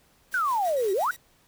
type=noise with tremolo; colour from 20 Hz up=white; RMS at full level=-42 dBFS; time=0.31-1.16 s; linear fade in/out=20 ms; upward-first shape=triangle; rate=6 Hz; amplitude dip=60%
type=exponential two-way sweep; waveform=sine; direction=down then up; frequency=1569 to 366.5 to 1569 Hz; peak=-22 dBFS; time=0.34-1.11 s; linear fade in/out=2 ms; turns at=0.93 s
type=tone bursts; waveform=5% pulse; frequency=1919 Hz; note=A#6; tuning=50 cents sharp; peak=-32 dBFS; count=5; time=0.65-1.162 s; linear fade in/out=0 ms; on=48 ms; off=68 ms
effects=pink hiss -62 dBFS RMS until 1.47 s